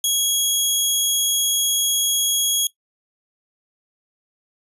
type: tone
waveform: 15% pulse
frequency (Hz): 3316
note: G#7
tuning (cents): -3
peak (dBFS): -10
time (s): 0.04-2.67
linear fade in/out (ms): 2
effects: noise-tail reverb RT60 0.1 s tail -18 dB re dry + resampled to 32000 Hz